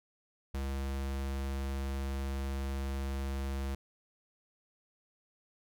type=tone; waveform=square; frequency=68 Hz; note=C#2; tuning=33 cents flat; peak=-34 dBFS; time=0.54-3.75 s; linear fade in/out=5 ms; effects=none